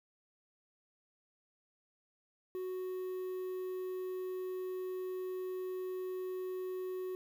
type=tone with quantisation; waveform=triangle; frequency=370 Hz; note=F#4; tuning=in tune; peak=-35 dBFS; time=2.55-7.15 s; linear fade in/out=0 ms; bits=10; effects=none